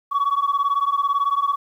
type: beating tone pair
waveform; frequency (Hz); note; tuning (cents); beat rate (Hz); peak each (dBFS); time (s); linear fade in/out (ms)
sine; 1118 / 1136; C#6 / C#6; +14 / +42; 18; -19; 0.11-1.56; 20
effects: tanh soft clip ceiling -14 dBFS + 9-bit